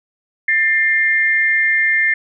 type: tone pair together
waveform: sine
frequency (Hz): 1786.5 / 2107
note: A6 / C7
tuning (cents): +26 / +12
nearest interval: minor third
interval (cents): 286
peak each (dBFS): -15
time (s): 0.48-2.14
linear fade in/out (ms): 5
effects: none